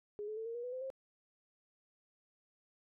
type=tone with pitch steps; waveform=sine; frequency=415.3 / 430.2 / 445.6 / 461.6 / 478.2 / 495.3 / 513.1 / 531.5 Hz; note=G#4 / A4 / A4 / A#4 / A#4 / B4 / C5 / C5; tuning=0 / -39 / +22 / -17 / +44 / +5 / -34 / +27 cents; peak=-39 dBFS; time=0.19-0.902 s; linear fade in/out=0 ms; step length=89 ms; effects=none